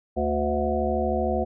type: harmonic tone with a mistuned harmonic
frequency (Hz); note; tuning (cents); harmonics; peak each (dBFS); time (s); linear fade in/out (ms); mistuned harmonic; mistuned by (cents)
72.9; D2; -12; 1 / 3 / 5 / 7 / 9 / 10; -29 / -29 / -29 / -29 / -29 / -29; 0.16-1.45; 20; 3; +33
effects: none